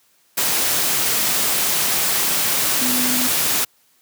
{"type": "tone in noise", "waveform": "sine", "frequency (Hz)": 250, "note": "B3", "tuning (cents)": 21, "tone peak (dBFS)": -23, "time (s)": [2.81, 3.28], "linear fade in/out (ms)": 10, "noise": "white", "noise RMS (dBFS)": -19, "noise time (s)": [0.37, 3.65], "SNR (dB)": -7, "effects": ["white hiss -59 dBFS RMS until 4.01 s", "high-pass 100 Hz 12 dB/octave"]}